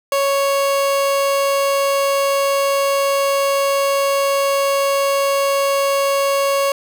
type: tone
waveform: 30% pulse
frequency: 554.4 Hz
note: C#5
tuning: in tune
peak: -12 dBFS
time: 0.12-6.72 s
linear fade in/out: 2 ms
effects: none